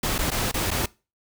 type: noise with dropouts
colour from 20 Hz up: pink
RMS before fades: -25 dBFS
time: 0.03-0.86 s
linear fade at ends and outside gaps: 5 ms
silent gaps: 0.182-0.188 / 0.305-0.315 / 0.515-0.541 / 0.706-0.713 s
effects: noise-tail reverb RT60 0.3 s tail -22 dB re dry